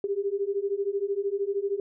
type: beating tone pair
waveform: sine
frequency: 392 / 405 Hz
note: G4 / G#4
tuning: 0 / -43 cents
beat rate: 13 Hz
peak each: -29 / -28 dBFS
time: 0.04-1.8 s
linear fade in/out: 2 ms
effects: none